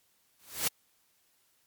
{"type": "noise with exponential growth", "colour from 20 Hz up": "white", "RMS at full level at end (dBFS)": -25, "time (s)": [0.39, 0.68], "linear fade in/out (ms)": 5, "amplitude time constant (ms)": 61, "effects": ["white hiss -70 dBFS RMS until 1.66 s", "MP3 96 kbps"]}